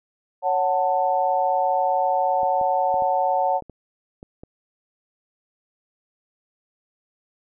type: chord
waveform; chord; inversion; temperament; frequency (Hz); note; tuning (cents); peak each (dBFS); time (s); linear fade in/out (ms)
sine; F# minor; second; just; 555 / 740 / 888; C#5 / F#5 / A5; +2 / 0 / +16; -24 / -21 / -23; 0.42-3.61; 50
type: clicks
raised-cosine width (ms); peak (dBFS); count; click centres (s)
2; -26; 8; 2.432 / 2.613 / 2.942 / 3.022 / 3.623 / 3.697 / 4.229 / 4.435
effects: none